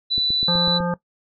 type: tone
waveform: sine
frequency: 3975 Hz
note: B7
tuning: 10 cents sharp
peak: -19 dBFS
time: 0.1-0.79 s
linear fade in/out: 20 ms
type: click train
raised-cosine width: 3 ms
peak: -19 dBFS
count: 6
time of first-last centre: 0.18-0.804 s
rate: 8.01 Hz
type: harmonic tone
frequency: 174.61 Hz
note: F3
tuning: in tune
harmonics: 1 / 3 / 5 / 7 / 9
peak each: -22 / -26 / -29 / -32 / -35 dBFS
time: 0.48-0.94 s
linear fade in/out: 2 ms
effects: noise-tail reverb RT60 0.1 s tail -18 dB re dry